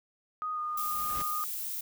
sine tone with pitch glide, 1244.5 to 1224.5 Hz, D#6 to D#6, 0 to -28 cents, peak -31 dBFS, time 0.42-1.44 s, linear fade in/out 0 ms, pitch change -28 cents, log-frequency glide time 0.54-0.59 s
pink noise with exponential growth, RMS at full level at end -40 dBFS, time 0.43-1.22 s, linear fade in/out 1 ms, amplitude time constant 170 ms
violet noise, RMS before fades -36 dBFS, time 0.77-1.81 s, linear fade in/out 5 ms
effects none

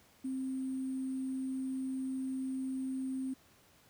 sine tone with sample-and-hold, 262.8 Hz, C4, 8 cents sharp, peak -34 dBFS, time 0.24-3.34 s, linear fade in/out 10 ms, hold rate 8820 Hz, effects pink hiss -64 dBFS RMS until 3.89 s + high-pass 60 Hz 12 dB/octave

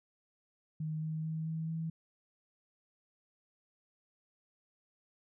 sine tone with pitch steps, 156 / 157.54 / 159.09 / 160.66 / 162.25 Hz, D#3 / D#3 / D#3 / E3 / E3, +5 / +22 / +39 / -44 / -27 cents, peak -34 dBFS, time 0.8-1.9 s, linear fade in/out 5 ms, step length 220 ms, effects none

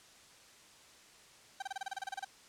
30% pulse tone bursts, 780 Hz, G5, 9 cents flat, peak -34 dBFS, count 13, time 1.6-2.247 s, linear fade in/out 5 ms, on 23 ms, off 29 ms, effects white hiss -59 dBFS RMS until 2.48 s + low-pass 8000 Hz 12 dB/octave

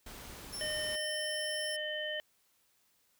pink noise, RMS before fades -48 dBFS, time 0.06-0.96 s, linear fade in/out 5 ms
20% pulse tone, 5390 Hz, E8, 38 cents sharp, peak -34 dBFS, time 0.52-1.77 s, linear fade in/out 20 ms
harmonic tone, 610 Hz, D#5, 34 cents flat, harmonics 1 / 3 / 5, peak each -39 / -39 / -39 dBFS, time 0.61-2.2 s, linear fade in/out 0 ms
effects white hiss -72 dBFS RMS until 3.19 s

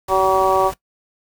pink noise, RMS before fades -34 dBFS, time 0.08-0.74 s, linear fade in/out 5 ms
harmonic tone, 190 Hz, F#3, 46 cents sharp, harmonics 2 / 3 / 4 / 5 / 6, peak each -19 / -19 / -19 / -19 / -19 dBFS, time 0.08-0.72 s, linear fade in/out 50 ms
effects noise-tail reverb RT60 0.1 s tail -18 dB re dry

